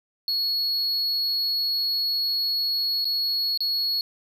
triangle tone with dropouts, 4349 Hz, C#8, 34 cents flat, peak -21 dBFS, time 0.28-4.01 s, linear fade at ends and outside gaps 1 ms, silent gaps 3.045-3.053 / 3.575-3.605 s, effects none

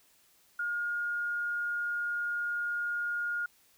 sine tone, 1425 Hz, F6, 34 cents sharp, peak -30 dBFS, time 0.59-3.46 s, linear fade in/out 5 ms, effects white hiss -65 dBFS RMS until 3.77 s

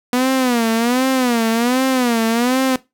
sawtooth tone with vibrato, 243.6 Hz, B3, 24 cents flat, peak -10 dBFS, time 0.13-2.76 s, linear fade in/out 2 ms, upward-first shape sine, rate 1.3 Hz, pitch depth 140 cents each way, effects noise-tail reverb RT60 0.2 s tail -18 dB re dry

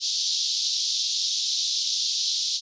pink band-pass noise, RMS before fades -26 dBFS, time 0-2.61 s, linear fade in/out 50 ms, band 3600 to 6100 Hz, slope 48 dB/octave, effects resampled to 16000 Hz

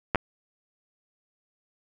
clicks, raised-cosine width 0.5 ms, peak -8 dBFS, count 2, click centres 0.148 / 0.157 s, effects none

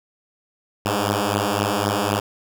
5% pulse beating tone pair, 100 / 103.9 Hz, G2 / G#2, +35 / +1 cents, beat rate 3.9 Hz, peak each -11 dBFS, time 0.85-2.2 s, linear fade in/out 5 ms, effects none

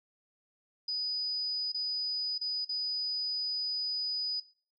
sine tone with dropouts, 4970 Hz, D#8, 3 cents flat, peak -31 dBFS, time 0.88-4.4 s, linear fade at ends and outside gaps 5 ms, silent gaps 1.72-1.744 / 2.38-2.412 / 2.648-2.691 s, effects noise-tail reverb RT60 0.5 s tail -22 dB re dry

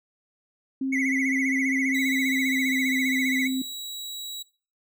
sine tone with pitch glide, 266.6 to 261.6 Hz, C4 to C4, +33 to 0 cents, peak -24 dBFS, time 0.81-3.62 s, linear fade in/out 5 ms, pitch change -33 cents, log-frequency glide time 1.92-2.96 s
triangle tone with vibrato, 2094 Hz, C7, 1 cent sharp, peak -23 dBFS, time 0.92-3.48 s, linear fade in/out 10 ms, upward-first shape sine, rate 15 Hz, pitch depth 110 cents each way
sawtooth tone, 3885 Hz, B7, 29 cents flat, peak -30 dBFS, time 1.94-4.43 s, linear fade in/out 10 ms
effects noise-tail reverb RT60 0.4 s tail -21 dB re dry

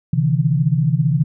sine tone cluster, 130.9 / 149.3 / 164.1 Hz, C3 / D3 / E3, +1 / +29 / -8 cents, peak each -18 dBFS, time 0.13-1.24 s, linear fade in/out 5 ms, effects none

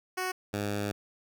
10% pulse tone pair in turn, 370 / 102.52 Hz, F#4 / G#2, 0 / -22 cents, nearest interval octave + minor seventh, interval 2222 cents, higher first, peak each -22 dBFS, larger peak neither, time 0.17-0.32 / 0.53-0.92 s, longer second, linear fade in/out 10 ms, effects none

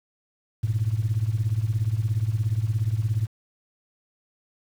sine tone with tremolo, 109.1 Hz, A2, 14 cents flat, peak -16 dBFS, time 0.63-3.27 s, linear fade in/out 10 ms, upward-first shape triangle, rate 17 Hz, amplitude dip 95%, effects tanh soft clip ceiling -15 dBFS + 8-bit

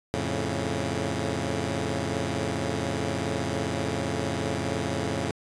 10% pulse chord, F augmented, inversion none, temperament equal, 87.31 / 110 / 138.59 Hz, F2 / A2 / C#3, 0 / 0 / 0 cents, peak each -23 dBFS, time 0.14-5.31 s, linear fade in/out 0 ms, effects resampled to 22050 Hz

